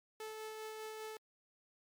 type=tone with tremolo; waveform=sawtooth; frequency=435.7 Hz; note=A4; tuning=17 cents flat; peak=-39 dBFS; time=0.2-1.17 s; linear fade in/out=2 ms; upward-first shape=sine; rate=5 Hz; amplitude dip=25%; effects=MP3 96 kbps